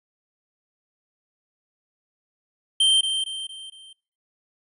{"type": "tone with echo", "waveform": "square", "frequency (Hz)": 3136, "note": "G7", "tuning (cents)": 0, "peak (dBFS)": -16, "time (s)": [2.8, 3.01], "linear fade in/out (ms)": 5, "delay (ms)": 230, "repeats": 4, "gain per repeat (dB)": -7, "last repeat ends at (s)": 3.93, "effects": ["noise-tail reverb RT60 0.5 s tail -26 dB re dry", "resampled to 24000 Hz"]}